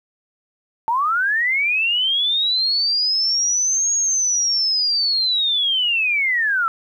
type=linear two-way sweep; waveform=sine; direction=up then down; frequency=880 to 6645 to 1303 Hz; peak=-16 dBFS; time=0.88-6.68 s; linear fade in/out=0 ms; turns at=3.94 s; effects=9-bit